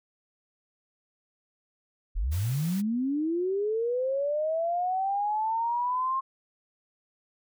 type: linear sweep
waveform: sine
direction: up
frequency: 34.35 to 1072 Hz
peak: -25 dBFS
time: 2.15-6.21 s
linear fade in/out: 20 ms
type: high-pass noise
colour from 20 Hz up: white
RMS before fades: -43 dBFS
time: 2.31-2.82 s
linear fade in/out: 20 ms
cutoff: 110 Hz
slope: 96 dB/octave
effects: none